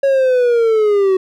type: linear sweep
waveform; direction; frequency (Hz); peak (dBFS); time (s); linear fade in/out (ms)
triangle; down; 554.4 to 372.7; -8; 0.03-1.17; 5
effects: none